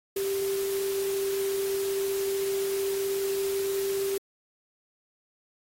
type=tone in noise; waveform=sine; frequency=392 Hz; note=G4; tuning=in tune; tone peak=-26 dBFS; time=0.16-4.18 s; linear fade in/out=5 ms; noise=white; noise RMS=-38 dBFS; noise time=0.16-4.18 s; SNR=+9 dB; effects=AAC 48 kbps